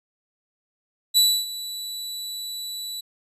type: tone with ADSR envelope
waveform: sawtooth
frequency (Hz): 3951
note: B7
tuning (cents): 0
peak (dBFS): -10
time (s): 1.14-3.01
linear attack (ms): 32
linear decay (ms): 280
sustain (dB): -17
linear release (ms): 11
effects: resampled to 32000 Hz